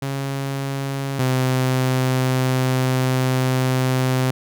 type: tone pair in turn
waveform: sawtooth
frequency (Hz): 137 / 129.31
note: C#3 / C3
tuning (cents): -20 / -20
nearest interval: minor second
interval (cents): 100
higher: first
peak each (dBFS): -19 / -13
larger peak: second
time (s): 0.02-1.19 / 1.19-4.31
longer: second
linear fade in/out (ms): 5
effects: none